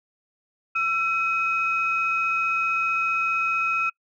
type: tone pair together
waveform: sine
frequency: 1342.3 / 2534 Hz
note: E6 / D#7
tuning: +31 / +31 cents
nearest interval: major seventh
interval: 1100 cents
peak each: -23 dBFS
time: 0.75-3.9 s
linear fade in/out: 10 ms
effects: noise-tail reverb RT60 0.1 s tail -25 dB re dry + tanh soft clip ceiling -13 dBFS